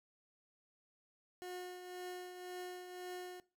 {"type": "tone with tremolo", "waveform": "30% pulse", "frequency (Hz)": 361.6, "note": "F#4", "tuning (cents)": -40, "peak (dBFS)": -40, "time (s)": [1.42, 3.4], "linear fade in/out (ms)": 0, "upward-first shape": "triangle", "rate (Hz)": 1.9, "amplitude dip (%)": 55, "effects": ["noise-tail reverb RT60 0.3 s tail -19 dB re dry"]}